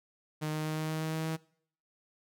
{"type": "tone with pitch steps", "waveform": "sawtooth", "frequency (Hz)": [153.9, 154.79, 155.69, 156.59, 157.5, 158.41, 159.33, 160.25], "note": ["D#3", "D#3", "D#3", "D#3", "D#3", "D#3", "D#3", "E3"], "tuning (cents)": [-19, -9, 1, 11, 21, 31, 41, -49], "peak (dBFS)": -28, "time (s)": [0.41, 1.37], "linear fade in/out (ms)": 20, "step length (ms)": 120, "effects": ["noise-tail reverb RT60 0.6 s tail -22 dB re dry"]}